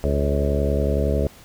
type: harmonic tone with a mistuned harmonic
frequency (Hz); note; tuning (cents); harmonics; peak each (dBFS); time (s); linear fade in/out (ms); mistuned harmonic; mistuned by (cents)
71; C#2; +42; 1 / 2 / 3 / 4 / 5 / 6 / 7 / 8 / 9; -21 / -27 / -28 / -31 / -32 / -27 / -31 / -28 / -30; 0.04-1.27; 0; 8; -37
effects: pink hiss -47 dBFS RMS until 1.44 s